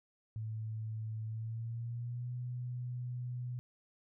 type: tone with pitch glide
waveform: sine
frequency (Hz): 110 to 123.47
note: A2 to B2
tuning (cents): 0 to 0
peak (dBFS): -37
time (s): 0.36-3.59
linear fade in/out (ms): 0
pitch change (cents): +200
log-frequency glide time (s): 1.26-2.32
effects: none